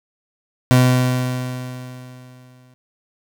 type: tone with exponential decay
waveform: 30% pulse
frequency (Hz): 126.5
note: B2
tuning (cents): +42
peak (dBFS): -6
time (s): 0.71-2.74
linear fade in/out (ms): 0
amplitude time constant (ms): 440
effects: none